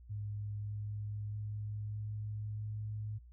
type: tone with pitch steps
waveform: sine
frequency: 103.8 / 104.46 / 105.13 / 105.8 / 106.47 Hz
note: G#2 / G#2 / G#2 / G#2 / G#2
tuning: 0 / +11 / +22 / +33 / +44 cents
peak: -38 dBFS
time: 0.09-3.19 s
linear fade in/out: 20 ms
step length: 620 ms
effects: noise-tail reverb RT60 0.1 s tail -19 dB re dry + added 60 Hz sine -53 dBFS peak until 3.32 s